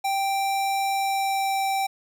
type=tone with pitch glide; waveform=square; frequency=784 to 779 Hz; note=G5 to G5; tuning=0 to -11 cents; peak=-23 dBFS; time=0.04-1.87 s; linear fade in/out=10 ms; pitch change=-11 cents; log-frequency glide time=0.92-1.64 s; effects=10-bit